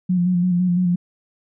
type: tone with vibrato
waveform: sine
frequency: 178.8 Hz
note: F3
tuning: 41 cents sharp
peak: -15 dBFS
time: 0.09-0.96 s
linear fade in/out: 10 ms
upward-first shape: square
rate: 5.9 Hz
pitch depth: 33 cents each way
effects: none